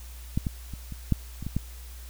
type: clicks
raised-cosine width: 5 ms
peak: -12 / -15 / -25 / -25 / -9 / -23 / -19 / -13 dBFS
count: 8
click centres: 0.375 / 0.468 / 0.737 / 0.923 / 1.123 / 1.426 / 1.466 / 1.566 s
effects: added 60 Hz sine -40 dBFS peak until 2.09 s + white hiss -50 dBFS RMS until 2.09 s